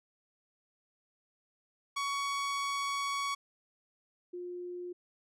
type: tone pair in turn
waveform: sawtooth / sine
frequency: 1121 / 355.5 Hz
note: C#6 / F4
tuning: +19 / +31 cents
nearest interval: octave + minor sixth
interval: 1988 cents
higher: first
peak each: -28 / -38 dBFS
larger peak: first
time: 1.96-3.35 / 4.33-4.93 s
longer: first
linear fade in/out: 10 ms
effects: low-pass 9000 Hz 12 dB/octave